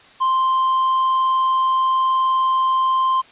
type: tone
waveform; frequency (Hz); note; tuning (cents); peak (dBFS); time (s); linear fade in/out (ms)
triangle; 1046.5; C6; 0; -13; 0.2-3.22; 20
effects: white hiss -47 dBFS RMS until 3.31 s + resampled to 8000 Hz